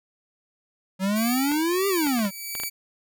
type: exponential two-way sweep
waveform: square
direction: up then down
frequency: 185 to 403.7 to 185.8 Hz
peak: -22 dBFS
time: 0.99-2.31 s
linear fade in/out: 50 ms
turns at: 1.88 s
type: tone with tremolo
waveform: 5% pulse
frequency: 2295 Hz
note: D7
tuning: 40 cents flat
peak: -18 dBFS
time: 1.15-2.7 s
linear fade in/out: 20 ms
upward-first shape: triangle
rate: 1.5 Hz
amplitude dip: 70%
type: clicks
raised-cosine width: 0.3 ms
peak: -18 dBFS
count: 7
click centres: 1.517 / 2.069 / 2.192 / 2.252 / 2.552 / 2.6 / 2.635 s
effects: none